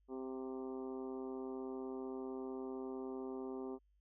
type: harmonic tone with a mistuned harmonic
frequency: 130.81 Hz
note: C3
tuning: in tune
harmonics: 2 / 3 / 4 / 5 / 6 / 7 / 8 / 9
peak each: -45 / -44 / -55 / -58 / -57 / -59 / -61 / -61 dBFS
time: 0.08-3.79 s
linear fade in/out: 50 ms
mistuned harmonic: 5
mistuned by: +23 cents
effects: added 50 Hz sine -70 dBFS peak until 4 s